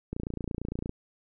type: click train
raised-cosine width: 3 ms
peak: -20 dBFS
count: 23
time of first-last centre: 0.13-0.894 s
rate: 28.8 Hz
effects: none